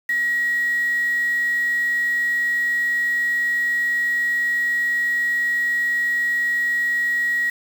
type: tone with quantisation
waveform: sine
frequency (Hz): 1906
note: A#6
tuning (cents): +38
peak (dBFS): -18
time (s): 0.09-7.5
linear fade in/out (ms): 5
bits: 6
effects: none